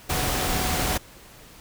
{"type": "tone in noise", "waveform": "sine", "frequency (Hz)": 740, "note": "F#5", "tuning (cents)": 0, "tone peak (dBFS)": -33, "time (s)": [0.09, 0.98], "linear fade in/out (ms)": 10, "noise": "pink", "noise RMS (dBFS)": -25, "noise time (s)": [0.09, 0.98], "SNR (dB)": -11, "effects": ["pink hiss -48 dBFS RMS until 1.6 s"]}